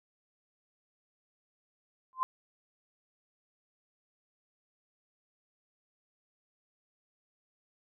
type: tone with exponential growth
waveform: sine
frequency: 1037 Hz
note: C6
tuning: 16 cents flat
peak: -22 dBFS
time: 2.13-2.23 s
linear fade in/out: 0 ms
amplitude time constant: 20 ms
effects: none